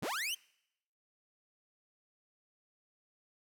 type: linear sweep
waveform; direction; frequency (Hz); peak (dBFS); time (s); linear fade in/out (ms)
sawtooth; up; 69 to 3184; -31; 0.02-0.35; 10
effects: noise-tail reverb RT60 0.8 s tail -25 dB re dry